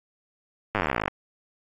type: slowing click train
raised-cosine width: 0.5 ms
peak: -9 dBFS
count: 24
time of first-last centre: 0.75-1.08 s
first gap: 9 ms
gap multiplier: 1.04
effects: AAC 48 kbps